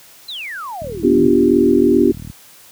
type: exponential sweep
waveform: sine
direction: down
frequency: 4186 to 124.1 Hz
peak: -25 dBFS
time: 0.28-1.29 s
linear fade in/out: 10 ms
type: click train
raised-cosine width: 5 ms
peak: -18 dBFS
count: 59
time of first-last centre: 0.82-2.3 s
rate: 39.2 Hz
type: chord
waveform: sine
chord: G dominant seventh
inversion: first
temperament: equal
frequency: 246.9 / 293.7 / 349.2 / 392 Hz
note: B3 / D4 / F4 / G4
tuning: 0 / 0 / 0 / 0 cents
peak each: -15 dBFS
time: 1.03-2.12 s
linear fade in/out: 10 ms
effects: white hiss -44 dBFS RMS until 2.71 s + high-pass 60 Hz 12 dB/octave